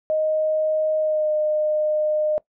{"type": "tone with pitch glide", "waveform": "sine", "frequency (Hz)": [622.3, 610.6], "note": ["D#5", "D#5"], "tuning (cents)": [0, -33], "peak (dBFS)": -18, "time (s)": [0.1, 2.38], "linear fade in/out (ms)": 0, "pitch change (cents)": -33, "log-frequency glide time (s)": [0.98, 1.33], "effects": ["noise-tail reverb RT60 0.1 s tail -20 dB re dry"]}